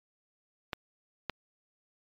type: clicks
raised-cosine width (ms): 0.3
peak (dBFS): -16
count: 2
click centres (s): 0.732 / 1.297
effects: MP3 96 kbps